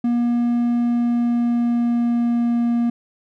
triangle tone with pitch glide, 238.7 to 236.4 Hz, A#3 to A#3, +41 to +24 cents, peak -14 dBFS, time 0.04-2.9 s, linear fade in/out 5 ms, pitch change -17 cents, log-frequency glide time 0.79-2.71 s, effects none

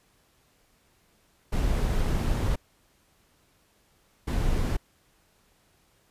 brown noise bursts at uneven times, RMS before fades -25 dBFS, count 2, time 1.52-2.56 / 4.27-4.77 s, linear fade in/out 10 ms, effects pink hiss -65 dBFS RMS until 6.1 s + resampled to 32000 Hz

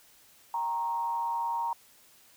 sine tone with frequency modulation, 932.3 Hz, A#5, in tune, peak -28 dBFS, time 0.54-1.73 s, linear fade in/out 2 ms, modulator 151 Hz, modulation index 0.47, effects white hiss -59 dBFS RMS until 2.36 s

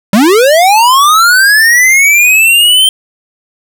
square linear sweep, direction up, 184.4 to 3145 Hz, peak -4 dBFS, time 0.13-2.89 s, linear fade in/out 2 ms, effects none

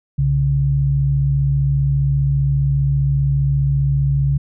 sine tone pair together, 63.58 / 138.59 Hz, C2 / C#3, -49 / 0 cents, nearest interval octave + minor second, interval 1349 cents, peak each -21 / -14 dBFS, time 0.18-4.38 s, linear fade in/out 10 ms, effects none

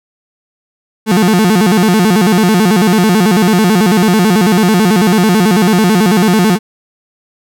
35% pulse tone with vibrato, 197.1 Hz, G3, 10 cents sharp, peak -5 dBFS, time 1.06-6.59 s, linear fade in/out 50 ms, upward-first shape square, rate 9.1 Hz, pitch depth 180 cents each way, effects none

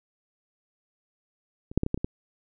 clicks, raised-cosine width 3 ms, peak -26 / -7 / -12 / -15 / -11 / -22 / -14 dBFS, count 7, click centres 1.715 / 1.776 / 1.834 / 1.864 / 1.944 / 1.976 / 2.045 s, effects none

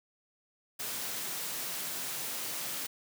white high-pass noise, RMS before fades -37 dBFS, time 0.79-2.87 s, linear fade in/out 10 ms, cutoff 110 Hz, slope 96 dB/octave, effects none

